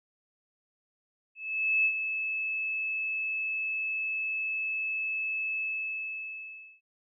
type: tone with ADSR envelope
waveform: sine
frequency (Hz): 2606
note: E7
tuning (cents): -20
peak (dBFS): -21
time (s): 1.35-6.81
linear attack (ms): 500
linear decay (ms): 69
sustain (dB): -8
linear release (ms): 1200
effects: none